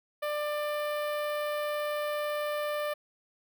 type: tone with notch filter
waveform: sawtooth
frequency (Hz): 594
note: D5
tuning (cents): +20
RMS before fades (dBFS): -32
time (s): 0.22-2.94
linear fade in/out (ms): 10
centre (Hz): 6700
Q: 0.54
effects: none